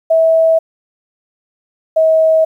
sine tone pair in turn, 650 / 639.6 Hz, E5 / D#5, -24 / +48 cents, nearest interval unison, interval 28 cents, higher first, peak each -7 dBFS, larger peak neither, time 0.1-0.59 / 1.96-2.45 s, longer neither, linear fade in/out 10 ms, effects 8-bit

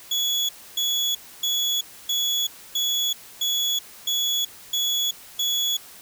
35% pulse tone bursts, 3385 Hz, G#7, 32 cents sharp, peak -19 dBFS, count 9, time 0.11-5.77 s, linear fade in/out 5 ms, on 380 ms, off 280 ms, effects white hiss -45 dBFS RMS until 6.01 s

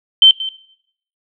sine tone with echo, 3100 Hz, G7, 20 cents flat, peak -3 dBFS, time 0.22-0.31 s, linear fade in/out 2 ms, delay 180 ms, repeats 1, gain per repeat -15 dB, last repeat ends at 0.49 s, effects noise-tail reverb RT60 0.7 s tail -18 dB re dry

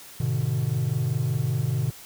triangle chord, G# diminished, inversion none, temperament just, 103.83 / 124.59 / 149.51 Hz, G#2 / B2 / D3, 0 / +16 / +31 cents, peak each -28 / -22 / -25 dBFS, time 0.2-1.91 s, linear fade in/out 5 ms, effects tanh soft clip ceiling -14 dBFS + white hiss -45 dBFS RMS until 2.05 s

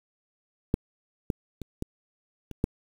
clicks, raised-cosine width 3 ms, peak -9 / -13 / -24 / -17 / -26 / -10 dBFS, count 6, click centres 0.741 / 1.302 / 1.617 / 1.824 / 2.513 / 2.641 s, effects 7-bit

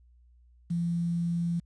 sine tone with quantisation, 170.6 Hz, F3, 40 cents flat, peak -26 dBFS, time 0.7-1.6 s, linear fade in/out 10 ms, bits 9, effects added 60 Hz sine -56 dBFS peak until 1.65 s + resampled to 22050 Hz

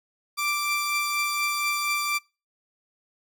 sawtooth tone pair together, 1176.6 / 2349 Hz, D6 / D7, +3 / 0 cents, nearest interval octave, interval 1197 cents, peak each -24 dBFS, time 0.37-2.19 s, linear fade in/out 20 ms, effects noise-tail reverb RT60 0.3 s tail -25 dB re dry

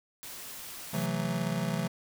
white noise, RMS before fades -43 dBFS, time 0.23-1.06 s, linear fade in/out 0 ms
square chord, F# half-diminished seventh, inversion second, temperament just, 133.2 / 166.5 / 185 / 222 Hz, C3 / E3 / F#3 / A3, +31 / +18 / 0 / +16 cents, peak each -37 / -34 / -35 / -37 dBFS, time 0.93-1.88 s, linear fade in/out 10 ms
effects none

